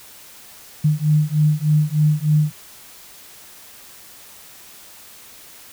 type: beating tone pair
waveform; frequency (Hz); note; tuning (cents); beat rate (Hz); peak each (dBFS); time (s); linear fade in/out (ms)
sine; 150 / 153.3; D3 / D#3; +37 / -25; 3.3; -17; 0.84-2.52; 10
effects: white hiss -43 dBFS RMS until 5.72 s